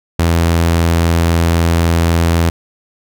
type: tone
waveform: sawtooth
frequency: 83.8 Hz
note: E2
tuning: 29 cents sharp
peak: -6 dBFS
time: 0.19-2.5 s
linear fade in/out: 5 ms
effects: none